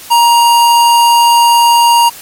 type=tone; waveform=square; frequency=941 Hz; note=A#5; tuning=16 cents sharp; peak=-5 dBFS; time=0.1-2.1 s; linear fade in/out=20 ms; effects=white hiss -31 dBFS RMS until 2.21 s + MP3 64 kbps